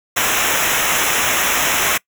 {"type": "noise with comb filter", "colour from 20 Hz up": "pink", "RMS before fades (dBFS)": -17, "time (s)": [0.16, 1.98], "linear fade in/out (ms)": 10, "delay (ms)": 0.22, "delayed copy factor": -0.9, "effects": ["noise-tail reverb RT60 0.1 s tail -24 dB re dry"]}